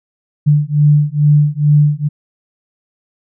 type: beating tone pair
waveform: sine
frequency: 146.83 / 149.13 Hz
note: D3 / D3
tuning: 0 / +27 cents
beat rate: 2.3 Hz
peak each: -11 dBFS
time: 0.46-2.09 s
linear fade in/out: 20 ms
effects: none